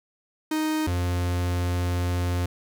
45% pulse tone pair in turn, 311.1 / 88.57 Hz, D#4 / F2, 0 / +25 cents, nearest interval octave + minor seventh, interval 2175 cents, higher first, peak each -23 dBFS, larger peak neither, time 0.51-0.87 / 0.87-2.46 s, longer second, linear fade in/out 5 ms, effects none

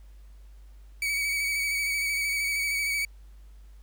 40% pulse tone with vibrato, 2265 Hz, C#7, 37 cents sharp, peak -25 dBFS, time 1.02-3.05 s, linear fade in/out 2 ms, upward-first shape square, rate 13 Hz, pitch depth 24 cents each way, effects added 50 Hz sine -46 dBFS peak until 3.82 s + pink hiss -66 dBFS RMS until 3.82 s

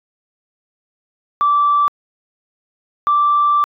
sine tone pair in turn, 1164 / 1171.4 Hz, D6 / D6, -16 / -5 cents, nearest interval unison, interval 11 cents, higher second, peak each -10 dBFS, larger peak neither, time 1.41-1.88 / 3.07-3.64 s, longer second, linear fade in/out 0 ms, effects tanh soft clip ceiling -6 dBFS

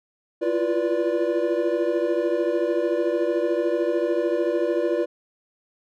triangle tone cluster, 337.9 / 351.4 / 487.4 / 583 Hz, E4 / F4 / B4 / D5, +43 / +11 / -23 / -13 cents, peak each -24 dBFS, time 0.41-5.06 s, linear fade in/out 20 ms, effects none

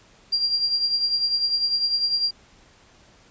sine tone with tremolo, 4761 Hz, D8, 23 cents sharp, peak -17 dBFS, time 0.32-2.31 s, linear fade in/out 10 ms, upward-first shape triangle, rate 10 Hz, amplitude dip 65%, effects pink hiss -54 dBFS RMS until 3.3 s + resampled to 16000 Hz

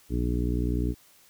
harmonic tone, 60.1 Hz, B1, 46 cents flat, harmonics 1 / 2 / 3 / 4 / 5 / 6 / 7, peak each -27 / -31 / -36 / -33 / -32 / -39 / -38 dBFS, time 0.09-0.95 s, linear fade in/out 50 ms, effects white hiss -58 dBFS RMS until 1.29 s

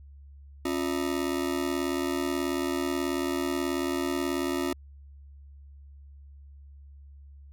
40% pulse ring-modulated tone, 312.9 Hz, D#4, 10 cents sharp, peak -23 dBFS, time 0.65-4.73 s, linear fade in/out 5 ms, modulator 39.2 Hz, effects added 70 Hz sine -46 dBFS peak until 7.52 s

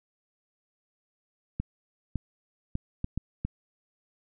clicks, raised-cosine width 5 ms, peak -17 dBFS, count 6, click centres 1.6 / 2.157 / 2.754 / 3.044 / 3.176 / 3.45 s, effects none

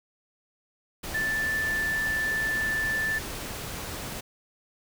sine tone in noise, 1760 Hz, A6, in tune, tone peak -25 dBFS, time 1.14-3.19 s, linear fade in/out 10 ms, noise pink, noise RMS -36 dBFS, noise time 1.03-4.21 s, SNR +8 dB, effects none

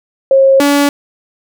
sine / sawtooth tone pair in turn, 539 / 285.5 Hz, C#5 / D4, -49 / -49 cents, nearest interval major seventh, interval 1100 cents, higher first, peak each -4 dBFS, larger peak neither, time 0.31-0.6 / 0.6-0.89 s, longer neither, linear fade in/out 2 ms, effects none

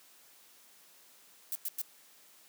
violet noise bursts, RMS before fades -35 dBFS, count 3, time 1.52-1.816 s, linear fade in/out 0 ms, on 32 ms, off 100 ms, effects white hiss -60 dBFS RMS until 2.48 s + high-pass 200 Hz 12 dB/octave

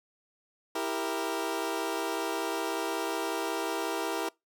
20% pulse chord, E diminished, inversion none, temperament equal with one note detuned, 329.6 / 395 / 466.2 Hz, E4 / G4 / Bb4, 0 / +13 / 0 cents, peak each -29 / -30 / -30 dBFS, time 0.75-4.29 s, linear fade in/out 5 ms, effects noise-tail reverb RT60 0.2 s tail -24 dB re dry

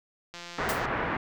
click train, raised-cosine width 0.2 ms, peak -24 dBFS, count 90, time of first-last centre 0.34-0.854 s, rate 173 Hz
white low-pass noise, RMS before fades -30 dBFS, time 0.58-1.17 s, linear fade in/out 5 ms, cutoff 1800 Hz, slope 24 dB/octave
white noise with exponential decay, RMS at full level -30 dBFS, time 0.69-0.86 s, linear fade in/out 0 ms, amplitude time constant 35 ms
effects none

